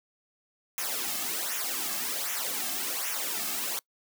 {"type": "noise with flanger", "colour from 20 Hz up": "white", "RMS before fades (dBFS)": -32, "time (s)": [0.78, 3.79], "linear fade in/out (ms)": 0, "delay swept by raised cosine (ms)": [0.22, 2.12], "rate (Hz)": 1.3, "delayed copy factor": -0.75, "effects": ["noise-tail reverb RT60 0.1 s tail -25 dB re dry", "high-pass 200 Hz 12 dB/octave"]}